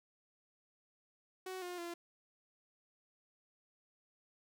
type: tone with pitch steps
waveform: sawtooth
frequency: 373.3 / 356.4 / 343.3 Hz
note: F#4 / F4 / F4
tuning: +15 / +35 / -30 cents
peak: -38 dBFS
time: 1.46-1.94 s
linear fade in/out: 5 ms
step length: 160 ms
effects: none